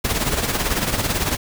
pink noise with tremolo, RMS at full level -19 dBFS, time 0.04-1.37 s, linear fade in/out 10 ms, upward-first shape sine, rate 18 Hz, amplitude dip 60%, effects none

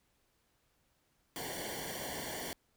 pink noise with comb filter, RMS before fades -41 dBFS, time 1.36-2.53 s, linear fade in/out 0 ms, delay 0.78 ms, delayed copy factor -0.9, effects pink hiss -75 dBFS RMS until 2.76 s

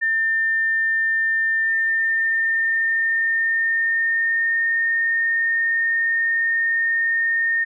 sine tone with pitch glide, 1800 to 1831.5 Hz, A6 to A#6, +39 to -31 cents, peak -17 dBFS, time 0.01-7.65 s, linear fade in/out 20 ms, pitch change +30 cents, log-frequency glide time 1.52-4.68 s, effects none

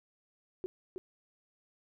sine tone with echo, 370 Hz, F#4, in tune, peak -33 dBFS, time 0.64-0.66 s, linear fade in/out 0 ms, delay 320 ms, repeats 1, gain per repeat -4 dB, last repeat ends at 0.98 s, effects none

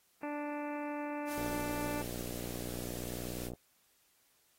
harmonic tone, 293.7 Hz, D4, in tune, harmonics 1 / 2 / 3 / 4 / 5 / 6 / 7 / 8 / 9, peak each -39 / -42 / -43 / -51 / -52 / -53 / -56 / -54 / -55 dBFS, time 0.23-2.02 s, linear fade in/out 2 ms
white noise, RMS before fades -47 dBFS, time 1.26-3.51 s, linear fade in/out 50 ms
click train, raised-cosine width 2 ms, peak -29 dBFS, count 131, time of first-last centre 1.38-3.536 s, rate 60.3 Hz
effects white hiss -71 dBFS RMS until 4.58 s + AAC 48 kbps

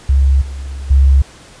sine tone with level steps, 68 Hz, C#2, 33 cents flat, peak -7 / -22 / -5 dBFS, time 0.09-1.22 s, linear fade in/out 5 ms, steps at 0.41 / 0.9 s, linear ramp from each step 10 ms, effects pink hiss -40 dBFS RMS until 1.6 s + resampled to 22050 Hz

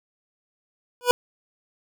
25% pulse tone with exponential growth, 490 Hz, B4, 14 cents flat, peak -6 dBFS, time 1.01-1.11 s, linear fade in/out 0 ms, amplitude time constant 20 ms, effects none

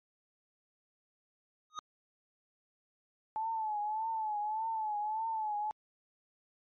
square tone with exponential growth, 1244.5 Hz, D#6, in tune, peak -34 dBFS, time 1.7-1.79 s, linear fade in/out 0 ms, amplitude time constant 18 ms
sine tone with vibrato, 866 Hz, A5, 28 cents flat, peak -32 dBFS, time 3.36-5.71 s, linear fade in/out 0 ms, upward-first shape triangle, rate 1.7 Hz, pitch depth 84 cents each way
effects MP3 32 kbps

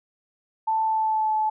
sine tone with pitch glide, 883 to 864.8 Hz, A5 to A5, +6 to -30 cents, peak -20 dBFS, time 0.67-1.5 s, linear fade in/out 10 ms, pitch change -36 cents, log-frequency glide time 0.83-1.35 s, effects none

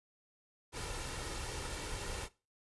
pink noise with comb filter, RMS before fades -41 dBFS, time 0.72-2.29 s, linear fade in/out 50 ms, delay 2.2 ms, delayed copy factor +0.5, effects noise-tail reverb RT60 0.3 s tail -19 dB re dry + resampled to 24000 Hz

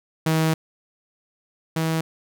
sawtooth tone pair in turn, 159.6 / 161.36 Hz, D#3 / E3, +44 / -37 cents, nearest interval unison, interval 19 cents, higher second, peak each -14 / -17 dBFS, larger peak first, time 0.26-0.54 / 1.76-2.01 s, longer first, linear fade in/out 5 ms, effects none

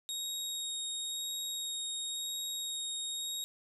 25% pulse tone with vibrato, 3756 Hz, A#7, 12 cents sharp, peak -31 dBFS, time 0.09-3.44 s, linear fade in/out 0 ms, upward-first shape sine, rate 0.96 Hz, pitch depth 9 cents each way, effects none

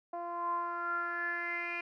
10% pulse tone with low-pass filter sweep, 345.2 Hz, F4, 20 cents flat, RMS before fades -36 dBFS, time 0.13-1.81 s, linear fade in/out 5 ms, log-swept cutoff 800 to 2500 Hz, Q 8.1, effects none

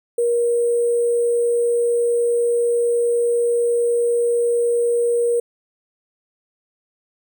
sine tone with sample-and-hold, 474.7 Hz, A#4, 31 cents sharp, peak -15 dBFS, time 0.18-5.4 s, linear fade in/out 5 ms, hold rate 8820 Hz, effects none

